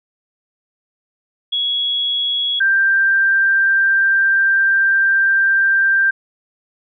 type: tone pair in turn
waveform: sine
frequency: 3345 / 1578.6 Hz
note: G#7 / G6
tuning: +12 / +12 cents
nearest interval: octave + minor second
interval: 1300 cents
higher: first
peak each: -16 / -11 dBFS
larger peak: second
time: 1.52-2.6 / 2.6-6.11 s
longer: second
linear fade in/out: 10 ms
effects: none